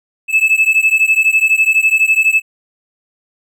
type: beating tone pair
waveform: triangle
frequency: 2606 / 2618 Hz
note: E7 / E7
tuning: -20 / -13 cents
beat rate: 12 Hz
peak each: -10 dBFS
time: 0.28-2.42 s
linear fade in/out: 50 ms
effects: tanh soft clip ceiling -1 dBFS